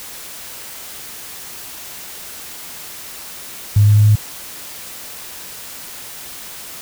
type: tone with pitch steps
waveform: sine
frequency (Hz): 103.5 / 104.34 / 105.19 / 106.04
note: G#2 / G#2 / G#2 / G#2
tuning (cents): -5 / +9 / +23 / +37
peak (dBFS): -7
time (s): 3.76-4.156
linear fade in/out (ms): 5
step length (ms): 99
effects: white hiss -33 dBFS RMS until 6.81 s